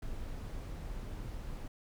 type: noise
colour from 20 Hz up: brown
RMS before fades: -41 dBFS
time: 0.02-1.68 s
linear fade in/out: 5 ms
effects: none